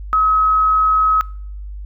sine tone, 1278 Hz, D#6, 46 cents sharp, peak -11 dBFS, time 0.13-1.21 s, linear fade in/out 0 ms, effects noise-tail reverb RT60 0.6 s tail -25 dB re dry + added 50 Hz sine -27 dBFS peak until 1.85 s

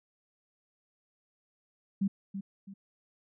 sine tone with echo, 196 Hz, G3, in tune, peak -25 dBFS, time 2.01-2.08 s, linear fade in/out 10 ms, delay 330 ms, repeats 2, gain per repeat -9 dB, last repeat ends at 2.74 s, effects none

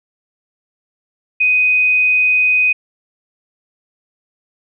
sine tone, 2500 Hz, D#7, 8 cents sharp, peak -10 dBFS, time 1.4-2.73 s, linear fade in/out 10 ms, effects none

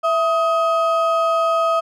triangle ring-modulated tone, 960 Hz, B5, 49 cents flat, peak -10 dBFS, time 0.03-1.81 s, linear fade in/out 20 ms, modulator 299 Hz, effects none

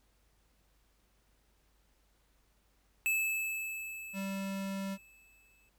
square tone with exponential decay, 2612 Hz, E7, 17 cents flat, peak -28 dBFS, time 3.06-5.69 s, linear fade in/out 0 ms, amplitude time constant 570 ms
square tone, 194.8 Hz, G3, 11 cents flat, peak -36 dBFS, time 4.13-4.98 s, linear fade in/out 50 ms
effects added 50 Hz sine -70 dBFS peak until 5.78 s + pink hiss -73 dBFS RMS until 5.78 s

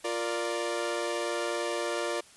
sawtooth chord, Bb major, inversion second, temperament equal, 349.2 / 466.2 / 587.3 Hz, F4 / Bb4 / D5, 0 / 0 / 0 cents, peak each -30 / -31 / -29 dBFS, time 0.04-2.21 s, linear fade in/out 10 ms, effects white hiss -55 dBFS RMS until 2.36 s + resampled to 24000 Hz

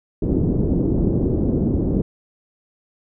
white low-pass noise, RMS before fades -19 dBFS, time 0.22-2.02 s, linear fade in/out 5 ms, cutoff 350 Hz, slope 24 dB/octave, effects none

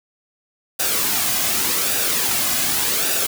white noise with flanger, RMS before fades -20 dBFS, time 0.79-3.27 s, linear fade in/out 10 ms, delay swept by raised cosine 0.93 to 2.23 ms, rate 0.86 Hz, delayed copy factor -0.5, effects none

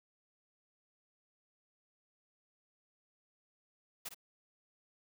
white noise with echo, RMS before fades -42 dBFS, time 4.05-4.09 s, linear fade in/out 10 ms, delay 56 ms, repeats 1, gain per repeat -8 dB, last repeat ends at 4.146 s, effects none

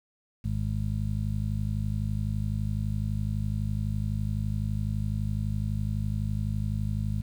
harmonic tone, 51.91 Hz, G#1, in tune, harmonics 1 / 2 / 3 / 4, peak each -32 / -29 / -35 / -35 dBFS, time 0.44-7.22 s, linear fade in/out 10 ms, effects 9-bit

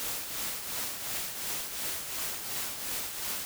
white noise with tremolo, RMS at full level -33 dBFS, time 0-3.45 s, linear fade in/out 0 ms, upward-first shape triangle, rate 2.8 Hz, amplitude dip 55%, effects none

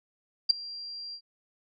sine tone with ADSR envelope, 4748 Hz, D8, 18 cents sharp, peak -14 dBFS, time 0.49-1.21 s, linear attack 14 ms, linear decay 8 ms, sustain -23 dB, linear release 72 ms, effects none

